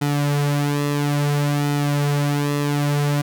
sawtooth tone with flanger, 144.8 Hz, D3, 24 cents flat, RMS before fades -20 dBFS, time 0.01-3.22 s, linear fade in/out 10 ms, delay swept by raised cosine 1.8 to 5.6 ms, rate 0.59 Hz, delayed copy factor -0.65, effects none

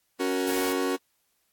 40% pulse chord, F# major, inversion second, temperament equal, 277.2 / 370 / 466.2 Hz, C#4 / F#4 / A#4, 0 / 0 / 0 cents, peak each -28 / -28 / -30 dBFS, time 0.19-0.97 s, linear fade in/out 20 ms
white noise, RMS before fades -36 dBFS, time 0.47-0.73 s, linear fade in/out 5 ms
effects white hiss -72 dBFS RMS until 1.52 s + AAC 64 kbps

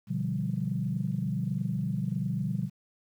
sine chord, G dominant seventh, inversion first, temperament equal, 123.47 / 146.83 / 174.61 / 196 Hz, B2 / D3 / F3 / G3, 0 / 0 / 0 / 0 cents, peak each -33 dBFS, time 0.07-2.7 s, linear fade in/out 50 ms, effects tanh soft clip ceiling -17 dBFS + 10-bit

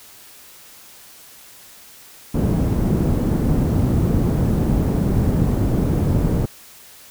white low-pass noise, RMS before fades -18 dBFS, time 2.34-6.46 s, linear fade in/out 10 ms, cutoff 210 Hz, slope 12 dB/octave, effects white hiss -44 dBFS RMS until 7.1 s

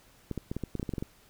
clicks, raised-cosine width 3 ms, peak -20 dBFS, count 12, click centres 0.313 / 0.377 / 0.515 / 0.566 / 0.637 / 0.753 / 0.797 / 0.829 / 0.892 / 0.937 / 0.982 / 1.025 s, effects pink hiss -60 dBFS RMS until 1.29 s

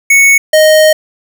square tone pair in turn, 2215 / 621.6 Hz, C#7 / D#5, -2 / -2 cents, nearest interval octave + minor seventh, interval 2200 cents, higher first, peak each -4 dBFS, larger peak neither, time 0.1-0.38 / 0.53-0.93 s, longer second, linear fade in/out 5 ms, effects none

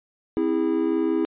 triangle chord, C augmented, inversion none, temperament just, 261.6 / 327 / 408.8 Hz, C4 / E4 / G#4, 0 / -14 / -27 cents, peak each -25 / -20 / -24 dBFS, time 0.37-1.25 s, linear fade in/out 0 ms, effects resampled to 8000 Hz

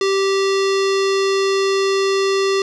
square tone with low-pass filter, 390 Hz, G4, 9 cents flat, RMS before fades -17 dBFS, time 0.01-2.62 s, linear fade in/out 2 ms, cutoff 5200 Hz, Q 2, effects none

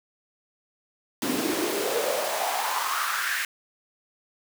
pink noise with high-pass filter sweep, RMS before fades -27 dBFS, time 1.22-3.45 s, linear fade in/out 2 ms, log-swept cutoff 240 to 1800 Hz, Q 4.8, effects none

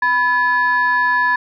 sine tone pair together, 990 / 1715.1 Hz, B5 / A6, +4 / -45 cents, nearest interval minor seventh, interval 951 cents, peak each -15 / -14 dBFS, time 0.02-1.36 s, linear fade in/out 5 ms, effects tanh soft clip ceiling -8 dBFS

